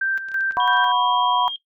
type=tone with tremolo; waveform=sine; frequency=1568 Hz; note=G6; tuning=in tune; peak=-19 dBFS; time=0.01-0.92 s; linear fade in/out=5 ms; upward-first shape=square; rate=3 Hz; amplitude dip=65%
type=clicks; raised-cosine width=0.2 ms; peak=-28 dBFS; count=7; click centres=0.182 / 0.286 / 0.317 / 0.408 / 0.522 / 0.733 / 0.771 s
type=chord; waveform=sine; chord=F# suspended fourth; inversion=none; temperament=equal with one note detuned; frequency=729 / 987.8 / 1108.7 Hz; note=F#5 / B5 / C#6; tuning=-26 / 0 / 0 cents; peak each=-24 / -19 / -25 dBFS; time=0.57-1.48 s; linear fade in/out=0 ms
type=tone; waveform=sine; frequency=3219 Hz; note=G7; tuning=45 cents sharp; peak=-24 dBFS; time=0.6-1.56 s; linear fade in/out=2 ms
effects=noise-tail reverb RT60 0.1 s tail -17 dB re dry